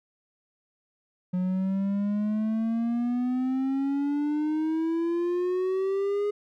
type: exponential sweep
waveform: triangle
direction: up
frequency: 180.4 to 415.3 Hz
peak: -22 dBFS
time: 1.33-6.31 s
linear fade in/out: 10 ms
effects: none